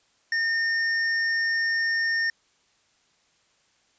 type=tone with hard clipping; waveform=sine; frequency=1824 Hz; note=A#6; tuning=38 cents flat; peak=-24 dBFS; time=0.32-2.3 s; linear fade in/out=2 ms; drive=12 dB; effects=white hiss -65 dBFS RMS until 3.98 s + resampled to 16000 Hz